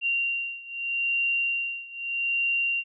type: beating tone pair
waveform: sine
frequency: 2765 / 2765.8 Hz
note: F7 / F7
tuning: -18 / -17 cents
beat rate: 0.8 Hz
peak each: -27 / -29 dBFS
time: 0.01-2.84 s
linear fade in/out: 50 ms
effects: none